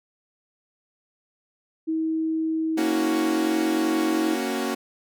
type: tone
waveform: sine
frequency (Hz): 320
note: D#4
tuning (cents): +49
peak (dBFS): -22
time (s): 1.87-4.36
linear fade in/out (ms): 20
type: chord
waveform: sawtooth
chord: F# major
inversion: first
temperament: equal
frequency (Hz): 233.1 / 277.2 / 370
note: A#3 / C#4 / F#4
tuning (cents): 0 / 0 / 0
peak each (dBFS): -25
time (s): 2.77-4.75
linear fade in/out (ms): 10
effects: none